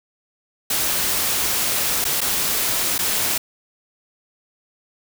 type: noise with dropouts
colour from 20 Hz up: white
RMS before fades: -21 dBFS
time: 0.7-3.38 s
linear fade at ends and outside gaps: 5 ms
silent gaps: 2.043-2.05 / 2.207-2.214 / 2.981-2.989 s
effects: none